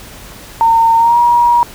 sine tone with pitch glide, 913 to 954 Hz, A#5 to A#5, -36 to +40 cents, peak -6 dBFS, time 0.61-1.63 s, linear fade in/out 0 ms, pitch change +76 cents, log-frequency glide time 0.97-1.18 s, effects added 50 Hz sine -41 dBFS peak until 1.74 s + pink hiss -34 dBFS RMS until 1.74 s

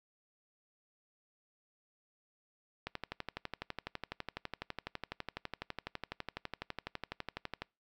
click train, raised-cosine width 0.3 ms, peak -22 dBFS, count 58, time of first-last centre 2.87-7.62 s, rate 12 Hz, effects noise-tail reverb RT60 0.3 s tail -26 dB re dry

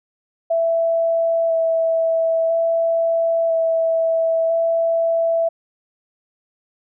sine tone with vibrato, 659.3 Hz, E5, in tune, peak -15 dBFS, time 0.5-5.49 s, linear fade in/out 10 ms, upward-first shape square, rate 0.5 Hz, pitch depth 10 cents each way, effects none

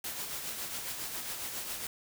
white noise with tremolo, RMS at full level -37 dBFS, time 0.04-1.87 s, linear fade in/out 2 ms, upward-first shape sine, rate 7.3 Hz, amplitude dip 40%, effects none

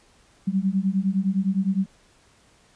sine beating tone pair, 187.5 / 197.3 Hz, F#3 / G3, +23 / +11 cents, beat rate 9.8 Hz, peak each -23 dBFS, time 0.47-1.86 s, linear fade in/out 10 ms, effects pink hiss -58 dBFS RMS until 2.75 s + resampled to 22050 Hz

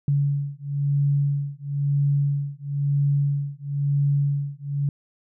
sine beating tone pair, 141.5 / 142.5 Hz, C#3 / C#3, +36 / +48 cents, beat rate 1 Hz, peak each -23 dBFS, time 0.08-4.89 s, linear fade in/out 2 ms, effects none

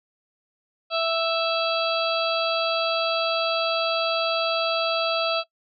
harmonic tone, 660 Hz, E5, 2 cents sharp, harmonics 1 / 2 / 4 / 5 / 6 / 7, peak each -24 / -27 / -30 / -31 / -32 / -32 dBFS, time 0.9-5.44 s, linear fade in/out 50 ms, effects noise-tail reverb RT60 0.1 s tail -20 dB re dry

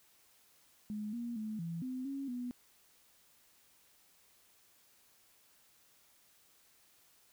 sine tone with pitch steps, 211 / 237 / 216.1 / 167.2 / 256.2 / 274.8 / 245.9 Hz, G#3 / A#3 / A3 / E3 / C4 / C#4 / B3, +28 / +29 / -31 / +25 / -36 / -15 / -7 cents, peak -37 dBFS, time 0.9-2.51 s, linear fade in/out 0 ms, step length 230 ms, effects white hiss -67 dBFS RMS until 7.32 s

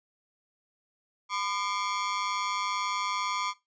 sawtooth ring-modulated tone, 1108.7 Hz, C#6, in tune, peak -22 dBFS, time 1.29-3.54 s, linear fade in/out 50 ms, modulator 98.9 Hz, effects noise-tail reverb RT60 0.2 s tail -18 dB re dry + resampled to 16000 Hz

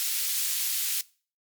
white high-pass noise, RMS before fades -28 dBFS, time 0-1.01 s, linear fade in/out 0 ms, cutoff 2700 Hz, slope 12 dB/octave, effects noise-tail reverb RT60 0.4 s tail -22 dB re dry + MP3 96 kbps

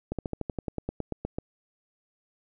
slowing click train, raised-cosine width 2 ms, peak -17 dBFS, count 14, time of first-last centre 0.12-1.385 s, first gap 67 ms, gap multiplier 1.06, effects none

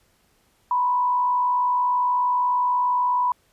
sine tone with frequency modulation, 987.8 Hz, B5, in tune, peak -18 dBFS, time 0.71-3.32 s, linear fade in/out 2 ms, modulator 56.8 Hz, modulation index 0.38, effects pink hiss -63 dBFS RMS until 3.52 s + resampled to 32000 Hz

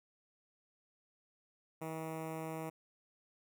10% pulse tone with notch filter, 160.1 Hz, D#3, 50 cents sharp, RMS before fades -42 dBFS, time 1.81-2.7 s, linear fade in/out 10 ms, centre 4300 Hz, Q 0.59, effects none

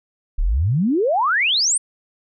sine exponential sweep, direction up, 31.44 to 9397 Hz, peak -15 dBFS, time 0.38-1.78 s, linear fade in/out 10 ms, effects none

